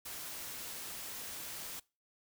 white noise, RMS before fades -44 dBFS, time 0.05-1.8 s, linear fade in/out 10 ms, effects noise-tail reverb RT60 0.3 s tail -23 dB re dry

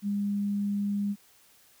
sine tone, 202.7 Hz, G#3, 42 cents flat, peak -26 dBFS, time 0.02-1.16 s, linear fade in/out 50 ms, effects white hiss -60 dBFS RMS until 1.8 s

